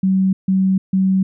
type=tone bursts; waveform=sine; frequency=190 Hz; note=F#3; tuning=46 cents sharp; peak=-12 dBFS; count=3; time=0.03-1.23 s; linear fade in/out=5 ms; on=300 ms; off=150 ms; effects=none